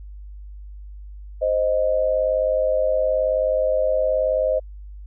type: tone pair together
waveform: sine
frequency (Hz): 523.3 / 622.3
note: C5 / D#5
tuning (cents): 0 / 0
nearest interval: minor third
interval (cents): 300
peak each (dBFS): -20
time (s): 1.41-4.6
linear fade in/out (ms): 20
effects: added 50 Hz sine -35 dBFS peak until 5.06 s